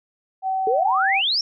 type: tone with pitch glide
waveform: sine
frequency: 762 to 778.5 Hz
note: G5 to G5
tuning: -49 to -12 cents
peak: -20 dBFS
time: 0.42-1.22 s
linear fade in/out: 50 ms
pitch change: +37 cents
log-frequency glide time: 0.96-1.09 s
type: exponential sweep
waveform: sine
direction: up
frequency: 415.3 to 5610 Hz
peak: -18 dBFS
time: 0.67-1.41 s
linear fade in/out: 2 ms
effects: none